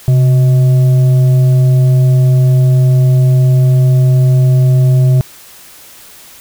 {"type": "tone with frequency modulation", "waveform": "sine", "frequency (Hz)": 130.81, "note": "C3", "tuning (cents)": 0, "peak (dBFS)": -5, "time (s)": [0.08, 5.21], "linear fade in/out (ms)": 0, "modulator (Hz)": 501, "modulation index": 0.2, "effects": ["white hiss -37 dBFS RMS until 6.4 s"]}